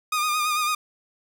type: tone with vibrato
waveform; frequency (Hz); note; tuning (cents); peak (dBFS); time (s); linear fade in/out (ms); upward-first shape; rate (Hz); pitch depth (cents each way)
sawtooth; 1224; D#6; -29; -18; 0.12-0.75; 5; sine; 9; 39
effects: none